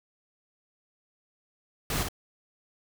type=noise with echo; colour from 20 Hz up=pink; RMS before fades=-30 dBFS; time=1.9-2.03 s; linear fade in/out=2 ms; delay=56 ms; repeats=1; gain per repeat=-4 dB; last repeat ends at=2.086 s; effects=none